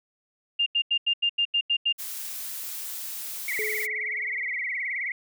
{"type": "tone bursts", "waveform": "sine", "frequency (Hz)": 2805, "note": "F7", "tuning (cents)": 7, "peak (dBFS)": -20, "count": 9, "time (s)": [0.59, 1.927], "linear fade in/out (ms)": 10, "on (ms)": 73, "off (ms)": 85}
{"type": "noise", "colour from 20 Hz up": "blue", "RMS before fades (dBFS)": -35, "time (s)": [1.98, 3.87], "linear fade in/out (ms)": 20}
{"type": "tone with vibrato", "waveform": "sine", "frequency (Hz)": 2092, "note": "C7", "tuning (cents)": -1, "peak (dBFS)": -27, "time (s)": [3.48, 5.12], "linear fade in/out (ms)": 2, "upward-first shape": "triangle", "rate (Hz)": 19, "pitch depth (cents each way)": 170}
{"type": "tone with exponential decay", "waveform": "sine", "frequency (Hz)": 427.9, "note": "A4", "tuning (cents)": -48, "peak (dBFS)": -29, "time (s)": [3.59, 4.65], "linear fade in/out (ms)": 0, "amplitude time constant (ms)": 230}
{"effects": []}